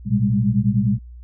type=tone cluster; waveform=sine; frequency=114.6 / 125.7 / 196.6 / 206 Hz; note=A#2 / B2 / G3 / G#3; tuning=-29 / +31 / +5 / -14 cents; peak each=-21 dBFS; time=0.05-0.99 s; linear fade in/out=50 ms; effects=added 60 Hz sine -36 dBFS peak until 1.23 s